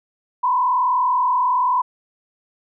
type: tone with frequency modulation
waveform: sine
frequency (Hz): 1000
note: B5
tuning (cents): +21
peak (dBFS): -15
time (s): 0.43-1.82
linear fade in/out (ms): 10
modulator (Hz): 40.8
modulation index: 1
effects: none